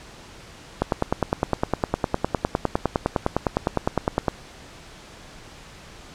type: click train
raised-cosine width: 1 ms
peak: -5 dBFS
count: 35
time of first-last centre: 0.82-4.282 s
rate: 9.82 Hz
effects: pink hiss -44 dBFS RMS until 6.14 s + low-pass 7000 Hz 12 dB/octave